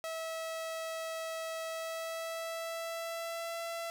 sawtooth tone with pitch glide, 649 to 671.1 Hz, E5 to E5, -27 to +31 cents, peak -33 dBFS, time 0.04-3.9 s, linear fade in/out 0 ms, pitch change +58 cents, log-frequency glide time 1.67-3.59 s, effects none

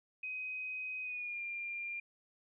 sine tone with pitch glide, 2516 to 2393 Hz, D#7 to D7, +19 to +32 cents, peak -38 dBFS, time 0.23-2 s, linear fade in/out 5 ms, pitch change -87 cents, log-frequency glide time 1.02-1.41 s, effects none

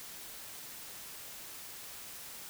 silence, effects white hiss -47 dBFS RMS until 2.49 s

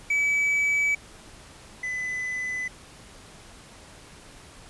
triangle tone pair in turn, 2290 / 2006 Hz, D7 / B6, -44 / +26 cents, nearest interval major second, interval 230 cents, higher first, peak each -19 / -26 dBFS, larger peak first, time 0.1-0.95 / 1.83-2.68 s, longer neither, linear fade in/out 5 ms, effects pink hiss -48 dBFS RMS until 4.69 s + resampled to 24000 Hz

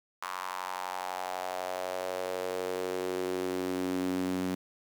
sawtooth tone with high-pass filter sweep, 92 Hz, F#2, 9 cents flat, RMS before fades -34 dBFS, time 0.22-4.55 s, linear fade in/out 5 ms, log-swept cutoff 1100 to 230 Hz, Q 3.7, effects 9-bit

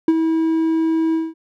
triangle tone with ADSR envelope, 323.5 Hz, E4, 32 cents flat, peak -6 dBFS, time 0.08-1.34 s, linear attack 3 ms, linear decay 42 ms, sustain -7 dB, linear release 200 ms, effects none

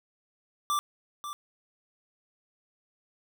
square tone with echo, 1174.7 Hz, D6, in tune, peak -26 dBFS, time 0.7-0.79 s, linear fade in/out 0 ms, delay 540 ms, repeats 1, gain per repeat -10 dB, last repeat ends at 1.33 s, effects none

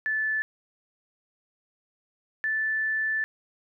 sine tone pair in turn, 1745 / 1754.9 Hz, A6 / A6, -15 / -5 cents, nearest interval unison, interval 10 cents, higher second, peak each -24 dBFS, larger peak neither, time 0.06-0.42 / 2.44-3.24 s, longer second, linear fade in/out 0 ms, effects none

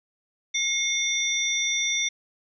sine tone cluster, 2157 / 3568 / 5800 Hz, C#7 / A7 / F#8, -48 / +23 / -35 cents, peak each -27 dBFS, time 0.54-2.09 s, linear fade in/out 10 ms, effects none

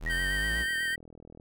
45% pulse exponential sweep, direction up, 38.58 to 61.74 Hz, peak -32 dBFS, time 0-0.66 s, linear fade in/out 50 ms
sine tone with vibrato, 1864.7 Hz, A#6, in tune, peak -29 dBFS, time 0.06-0.96 s, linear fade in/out 5 ms, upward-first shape sine, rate 8.1 Hz, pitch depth 41 cents each way
25% pulse tone, 1559 Hz, G6, 10 cents flat, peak -29 dBFS, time 0.09-0.96 s, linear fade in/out 20 ms
click train, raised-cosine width 2 ms, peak -36 dBFS, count 37, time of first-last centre 0.51-1.399 s, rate 40.5 Hz
effects none

